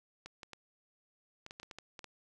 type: clicks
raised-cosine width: 0.2 ms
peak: -29 dBFS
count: 11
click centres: 0.26 / 0.432 / 0.533 / 1.464 / 1.509 / 1.599 / 1.631 / 1.712 / 1.786 / 1.992 / 2.043 s
effects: none